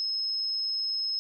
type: tone with amplitude modulation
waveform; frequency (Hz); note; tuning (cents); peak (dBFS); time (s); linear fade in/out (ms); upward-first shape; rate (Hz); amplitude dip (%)
sine; 5170; E8; -34; -26; 0-1.19; 0; sine; 108; 25
effects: none